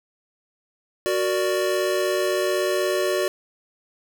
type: chord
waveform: square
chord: Gb augmented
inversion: none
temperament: equal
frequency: 370 / 466.2 / 587.3 Hz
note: Gb4 / Bb4 / D5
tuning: 0 / 0 / 0 cents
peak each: -24 / -30 / -25 dBFS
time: 1.06-3.28 s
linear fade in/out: 0 ms
effects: none